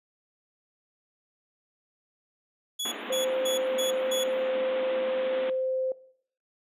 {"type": "tone bursts", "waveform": "sawtooth", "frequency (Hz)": 3385, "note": "G#7", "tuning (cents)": 32, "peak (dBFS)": -26, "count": 5, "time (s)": [2.79, 4.24], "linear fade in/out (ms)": 10, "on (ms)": 130, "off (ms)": 200}
{"type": "band-pass noise", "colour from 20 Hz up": "pink", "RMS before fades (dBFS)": -38, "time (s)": [2.85, 5.5], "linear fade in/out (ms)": 2, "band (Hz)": [210, 3600], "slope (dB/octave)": 96}
{"type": "tone", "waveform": "sine", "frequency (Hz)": 520, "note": "C5", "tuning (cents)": -11, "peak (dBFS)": -26, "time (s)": [3.1, 5.92], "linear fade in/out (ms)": 2}
{"effects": ["noise-tail reverb RT60 0.6 s tail -18 dB re dry", "resampled to 32000 Hz"]}